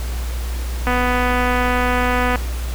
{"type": "click train", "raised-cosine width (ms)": 0.5, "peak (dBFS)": -5, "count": 370, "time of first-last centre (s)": [0.87, 2.358], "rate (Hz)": 248, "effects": ["added 60 Hz sine -21 dBFS peak until 2.74 s", "pink hiss -34 dBFS RMS until 2.74 s"]}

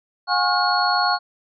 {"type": "tone cluster", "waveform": "sine", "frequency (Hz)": [720, 820, 1092, 1425, 4346], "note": ["F#5", "G#5", "C#6", "F6", "C#8"], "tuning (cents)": [-47, -22, -26, 34, -35], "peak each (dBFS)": -23, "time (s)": [0.27, 1.19], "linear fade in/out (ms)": 50, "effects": []}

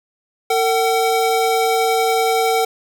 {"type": "tone pair together", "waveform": "square", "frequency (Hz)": [452.8, 758.2], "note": ["A4", "F#5"], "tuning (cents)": [50, 42], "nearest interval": "major sixth", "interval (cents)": 892, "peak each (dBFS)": -18, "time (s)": [0.5, 2.65], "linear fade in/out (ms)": 5, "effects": []}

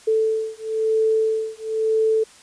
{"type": "beating tone pair", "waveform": "sine", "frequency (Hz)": [440, 441], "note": ["A4", "A4"], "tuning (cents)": [0, 4], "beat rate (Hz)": 1, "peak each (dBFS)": -21, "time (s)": [0.07, 2.24], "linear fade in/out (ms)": 10, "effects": ["white hiss -48 dBFS RMS until 2.42 s", "resampled to 22050 Hz"]}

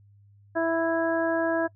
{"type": "harmonic tone", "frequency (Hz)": 329.6, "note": "E4", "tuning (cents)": 0, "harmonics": [1, 2, 3, 4, 5], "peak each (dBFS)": [-27, -25, -34, -38, -31], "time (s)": [0.55, 1.68], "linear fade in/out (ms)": 20, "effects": ["noise-tail reverb RT60 0.1 s tail -24 dB re dry", "added 101 Hz sine -53 dBFS peak until 1.75 s"]}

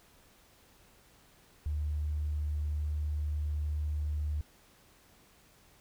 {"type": "tone with tanh clipping", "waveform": "triangle", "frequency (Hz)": 75.1, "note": "D2", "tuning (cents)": 39, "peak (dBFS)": -30, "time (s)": [1.66, 4.41], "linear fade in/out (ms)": 0, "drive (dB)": 4, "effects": ["pink hiss -62 dBFS RMS until 5.8 s"]}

